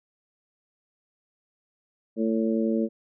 harmonic tone, 111.9 Hz, A2, 30 cents sharp, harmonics 2 / 3 / 4 / 5, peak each -24 / -28 / -30 / -32 dBFS, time 2.16-2.89 s, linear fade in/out 50 ms, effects none

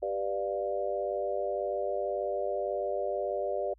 sine chord, G dominant seventh, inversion none, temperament equal with one note detuned, 392 / 493.9 / 592.1 / 698.5 Hz, G4 / B4 / D5 / F5, 0 / 0 / +14 / 0 cents, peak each -35 / -36 / -32 / -37 dBFS, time 0.02-3.74 s, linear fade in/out 10 ms, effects added 53 Hz sine -58 dBFS peak until 3.78 s

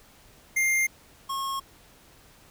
square tone pair in turn, 2109 / 1086.7 Hz, C7 / C#6, +13 / -35 cents, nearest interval major seventh, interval 1148 cents, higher first, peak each -22 / -29 dBFS, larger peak first, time 0.56-0.87 / 1.29-1.6 s, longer neither, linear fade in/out 10 ms, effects pink hiss -55 dBFS RMS until 2.5 s

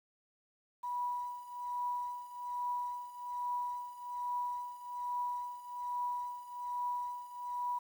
sine tone with tremolo, 978 Hz, B5, 17 cents flat, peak -32 dBFS, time 0.83-7.79 s, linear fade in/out 10 ms, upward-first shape triangle, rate 1.2 Hz, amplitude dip 85%, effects 10-bit

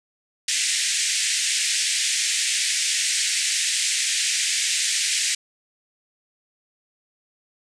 white band-pass noise, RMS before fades -23 dBFS, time 0.48-5.35 s, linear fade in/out 5 ms, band 1800 to 8900 Hz, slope 48 dB/octave, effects none

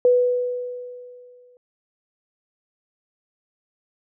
sine tone with exponential decay, 493.9 Hz, B4, in tune, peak -11 dBFS, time 0.05-1.57 s, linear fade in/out 1 ms, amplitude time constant 330 ms, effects none

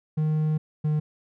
triangle tone pair in turn, 154.6 / 152.21 Hz, D#3 / D#3, -11 / -38 cents, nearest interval unison, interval 27 cents, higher first, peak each -19 dBFS, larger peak neither, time 0.17-0.58 / 0.84-1 s, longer first, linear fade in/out 10 ms, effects none

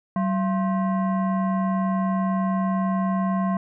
sine tone with frequency modulation, 190 Hz, F#3, 46 cents sharp, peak -20 dBFS, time 0.16-3.57 s, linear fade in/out 2 ms, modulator 871 Hz, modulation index 0.73, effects none

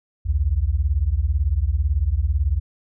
sine beating tone pair, 62.4 / 80.4 Hz, B1 / E2, +19 / -43 cents, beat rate 18 Hz, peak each -20 dBFS, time 0.25-2.6 s, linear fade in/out 20 ms, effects none

